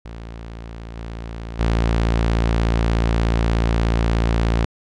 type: tone with level steps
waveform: sawtooth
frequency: 56.7 Hz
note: A#1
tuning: 47 cents flat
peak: -28 / -25 / -12 dBFS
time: 0.05-4.65 s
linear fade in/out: 5 ms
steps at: 0.96 / 1.59 s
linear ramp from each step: 10 ms
effects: low-pass 5000 Hz 12 dB/octave